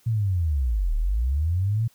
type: linear two-way sweep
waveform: sine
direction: down then up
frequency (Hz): 117.6 to 35.41 to 117.6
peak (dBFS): -20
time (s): 0.06-1.88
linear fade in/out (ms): 10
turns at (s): 0.95
effects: white hiss -60 dBFS RMS until 1.94 s